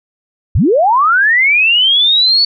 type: linear sweep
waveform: sine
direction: up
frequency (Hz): 51.3 to 4495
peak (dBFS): -7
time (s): 0.55-2.45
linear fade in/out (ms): 5
effects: none